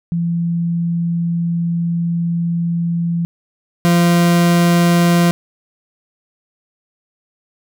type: tone pair in turn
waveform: sine / 40% pulse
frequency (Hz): 169.7 / 172.47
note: F3 / F3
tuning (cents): -49 / -21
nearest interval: unison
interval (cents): 28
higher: second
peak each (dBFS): -15 / -9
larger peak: second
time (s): 0.12-3.25 / 3.85-5.31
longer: first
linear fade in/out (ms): 0
effects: none